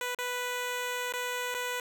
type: tone with dropouts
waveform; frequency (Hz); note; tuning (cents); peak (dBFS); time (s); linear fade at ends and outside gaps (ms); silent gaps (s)
10% pulse; 493.9; B4; 0; -23; 0.01-1.8; 1; 0.148-0.187 / 1.124-1.137 / 1.543-1.548
effects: none